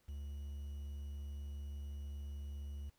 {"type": "tone with quantisation", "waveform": "triangle", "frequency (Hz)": 71.2, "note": "C#2", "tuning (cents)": 47, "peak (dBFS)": -40, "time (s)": [0.08, 2.9], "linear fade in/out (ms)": 10, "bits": 11, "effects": ["pink hiss -75 dBFS RMS until 2.98 s"]}